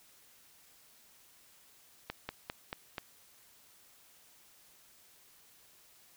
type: slowing click train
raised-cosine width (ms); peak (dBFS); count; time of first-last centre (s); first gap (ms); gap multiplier
0.3; -21; 5; 2.1-2.982; 190; 1.1
effects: white hiss -62 dBFS RMS until 6.16 s